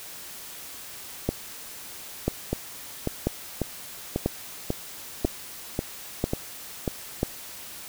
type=two click trains; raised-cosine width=2 ms; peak=-9 / -11 dBFS; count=7 / 9; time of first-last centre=1.29-7.231 / 2.53-6.878 s; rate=1.01 / 1.84 Hz; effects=white hiss -41 dBFS RMS until 7.88 s